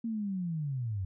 sine linear sweep, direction down, 233.1 to 89.9 Hz, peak -31 dBFS, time 0.04-1.05 s, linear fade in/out 5 ms, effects none

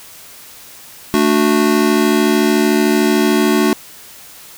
square chord, D major, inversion second, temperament just, 220.2 / 293.7 / 367.1 Hz, A3 / D4 / F#4, +2 / 0 / -14 cents, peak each -16 dBFS, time 1.14-3.73 s, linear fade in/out 0 ms, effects white hiss -38 dBFS RMS until 4.57 s

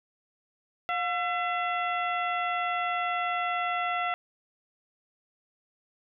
harmonic tone with a mistuned harmonic, 675 Hz, E5, 41 cents sharp, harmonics 1 / 2 / 3 / 4 / 5, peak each -30 / -31 / -34 / -37 / -43 dBFS, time 0.89-4.14 s, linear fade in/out 0 ms, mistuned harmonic 1, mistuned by +93 cents, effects none

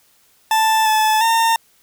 40% pulse tone with pitch steps, 881 / 867 / 911 Hz, A5 / A5 / A#5, +2 / -26 / -40 cents, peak -12 dBFS, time 0.51-1.56 s, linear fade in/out 2 ms, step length 350 ms, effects white hiss -56 dBFS RMS until 1.82 s

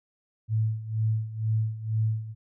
sine tone with tremolo, 110 Hz, A2, in tune, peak -21 dBFS, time 0.48-2.35 s, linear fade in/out 50 ms, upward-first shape sine, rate 2.1 Hz, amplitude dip 80%, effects none

